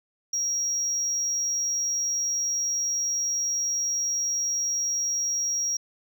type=tone; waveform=sine; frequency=5650 Hz; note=F8; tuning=19 cents sharp; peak=-22 dBFS; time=0.33-5.77 s; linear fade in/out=5 ms; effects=tanh soft clip ceiling -22 dBFS